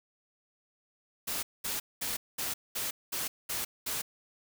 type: noise bursts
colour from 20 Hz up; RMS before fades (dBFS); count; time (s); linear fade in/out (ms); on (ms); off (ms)
white; -34; 8; 1.27-4.02; 10; 160; 210
effects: none